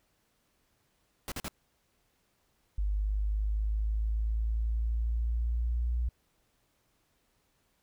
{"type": "noise bursts", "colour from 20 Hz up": "pink", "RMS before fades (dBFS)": -37, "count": 3, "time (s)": [1.28, 1.482], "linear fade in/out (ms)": 0, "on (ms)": 38, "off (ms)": 44}
{"type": "exponential sweep", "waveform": "sine", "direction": "up", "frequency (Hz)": [50.4, 60], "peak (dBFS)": -27, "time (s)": [2.78, 6.09], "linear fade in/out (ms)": 5}
{"effects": ["pink hiss -73 dBFS RMS until 7.82 s"]}